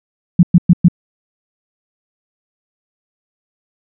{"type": "tone bursts", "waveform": "sine", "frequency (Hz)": 174.61, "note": "F3", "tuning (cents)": 0, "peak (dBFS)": -3, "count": 4, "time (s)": [0.39, 0.884], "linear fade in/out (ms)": 5, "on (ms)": 41, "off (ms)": 110, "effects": []}